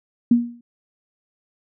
sine tone with exponential decay, 238 Hz, A#3, 36 cents sharp, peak -8 dBFS, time 0.31-0.61 s, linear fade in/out 5 ms, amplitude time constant 64 ms, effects none

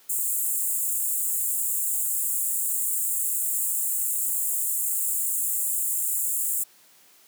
pink high-pass noise, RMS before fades -26 dBFS, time 0.09-6.64 s, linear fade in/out 10 ms, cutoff 7200 Hz, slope 96 dB/octave, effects white hiss -56 dBFS RMS until 7.27 s + high-pass 150 Hz 12 dB/octave

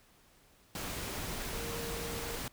sine tone in noise, 465 Hz, A#4, 4 cents flat, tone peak -42 dBFS, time 1.53-2.36 s, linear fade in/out 2 ms, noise pink, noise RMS -39 dBFS, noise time 0.75-2.48 s, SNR -6 dB, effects pink hiss -64 dBFS RMS until 2.52 s

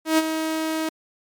sawtooth tone with ADSR envelope, 317.7 Hz, D#4, 36 cents sharp, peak -10 dBFS, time 0.05-0.89 s, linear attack 130 ms, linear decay 33 ms, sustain -9 dB, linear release 4 ms, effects MP3 96 kbps

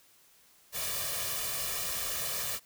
white noise with comb filter, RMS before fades -34 dBFS, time 0.72-2.6 s, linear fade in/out 50 ms, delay 1.7 ms, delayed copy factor +0.7, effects white hiss -62 dBFS RMS until 2.65 s

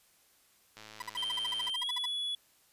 click train, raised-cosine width 0.2 ms, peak -31 dBFS, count 101, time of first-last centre 0.77-1.696 s, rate 108 Hz
30% pulse tone bursts, 987.8 Hz, B5, in tune, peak -33 dBFS, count 15, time 1-2.058 s, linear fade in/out 5 ms, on 22 ms, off 52 ms
triangle tone with pitch glide, 3136 to 3400 Hz, G7 to G#7, 0 to +40 cents, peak -31 dBFS, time 1.17-2.35 s, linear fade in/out 2 ms, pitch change +140 cents, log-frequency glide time 1.75-1.91 s
effects white hiss -66 dBFS RMS until 2.72 s + resampled to 32000 Hz

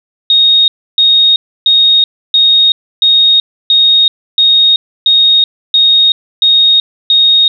sine tone bursts, 3729 Hz, A#7, in tune, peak -4 dBFS, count 11, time 0.3-7.48 s, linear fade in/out 2 ms, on 380 ms, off 300 ms, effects none

